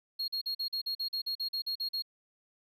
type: tone bursts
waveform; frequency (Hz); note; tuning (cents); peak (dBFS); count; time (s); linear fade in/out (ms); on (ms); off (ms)
triangle; 4283; C8; +40; -30; 14; 0.19-2.023; 10; 91; 43
effects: none